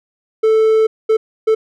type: tone bursts at uneven times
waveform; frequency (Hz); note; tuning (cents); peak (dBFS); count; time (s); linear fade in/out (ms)
triangle; 440; A4; 0; -7; 3; 0.43-0.87 / 1.09-1.17 / 1.47-1.55; 10
effects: none